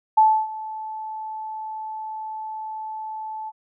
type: tone with ADSR envelope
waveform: sine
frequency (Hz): 871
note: A5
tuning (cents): -18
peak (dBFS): -10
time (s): 0.17-3.52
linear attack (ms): 10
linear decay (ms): 290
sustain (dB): -19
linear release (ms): 39
effects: none